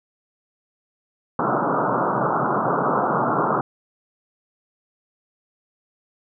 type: band-pass noise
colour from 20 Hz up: white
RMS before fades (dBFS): -21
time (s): 1.39-3.61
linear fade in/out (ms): 2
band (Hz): 120 to 1400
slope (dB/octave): 96
effects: none